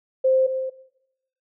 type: tone pair in turn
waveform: sine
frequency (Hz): 523.3 / 523.3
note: C5 / C5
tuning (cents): 0 / 0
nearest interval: unison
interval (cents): 0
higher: neither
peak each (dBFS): -15 / -25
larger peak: first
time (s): 0.24-0.47 / 0.47-0.7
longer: neither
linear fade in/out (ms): 10
effects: noise-tail reverb RT60 0.9 s tail -19 dB re dry